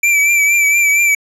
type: tone with vibrato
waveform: square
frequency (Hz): 2328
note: D7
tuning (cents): -16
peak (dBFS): -10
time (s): 0.03-1.15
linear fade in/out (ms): 5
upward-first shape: triangle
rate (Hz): 4.3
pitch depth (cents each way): 47
effects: low-pass 12000 Hz 12 dB/octave